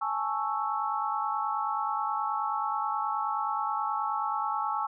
sine chord, A major seventh, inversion third, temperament equal, 830.6 / 880 / 1108.7 / 1318.5 Hz, G#5 / A5 / C#6 / E6, 0 / 0 / 0 / 0 cents, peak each -33 dBFS, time 0.01-4.87 s, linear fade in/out 10 ms, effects none

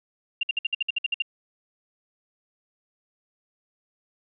sine tone bursts, 2787 Hz, F7, 4 cents flat, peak -21 dBFS, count 11, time 0.41-1.222 s, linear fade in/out 5 ms, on 22 ms, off 57 ms, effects none

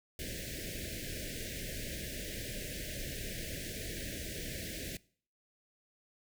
pink band-stop noise, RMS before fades -41 dBFS, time 0.19-4.97 s, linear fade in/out 2 ms, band 650 to 1600 Hz, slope 96 dB/octave, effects noise-tail reverb RT60 0.5 s tail -22 dB re dry

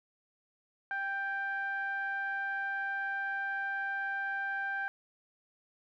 sawtooth tone with low-pass filter, 787 Hz, G5, 7 cents sharp, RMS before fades -35 dBFS, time 0.91-4.88 s, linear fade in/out 0 ms, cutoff 1600 Hz, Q 4.9, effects none

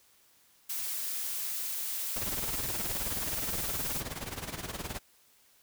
blue noise, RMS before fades -35 dBFS, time 0.69-4.01 s, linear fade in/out 10 ms
pink noise with tremolo, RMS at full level -36 dBFS, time 2.16-4.99 s, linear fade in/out 5 ms, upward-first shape sine, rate 19 Hz, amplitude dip 75%
effects white hiss -64 dBFS RMS until 5.62 s

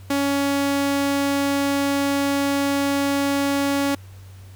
sawtooth tone, 280 Hz, C#4, 18 cents sharp, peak -15 dBFS, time 0.1-3.95 s, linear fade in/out 5 ms, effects added 95 Hz sine -39 dBFS peak until 4.55 s + pink hiss -52 dBFS RMS until 4.55 s

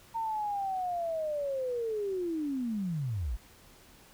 sine linear sweep, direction down, 919 to 45.75 Hz, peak -30 dBFS, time 0.14-3.37 s, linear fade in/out 20 ms, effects pink hiss -57 dBFS RMS until 4.13 s

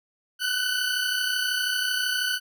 20% pulse tone pair together, 1480 / 1512.8 Hz, F#6 / F#6, 0 / +38 cents, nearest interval unison, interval 38 cents, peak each -22 dBFS, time 0.39-2.4 s, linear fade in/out 50 ms, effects none

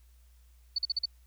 sine tone bursts, 4490 Hz, C#8, 21 cents sharp, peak -26 dBFS, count 5, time 0.76-1.057 s, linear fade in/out 5 ms, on 25 ms, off 43 ms, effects added 60 Hz sine -56 dBFS peak until 1.26 s + white hiss -70 dBFS RMS until 1.26 s

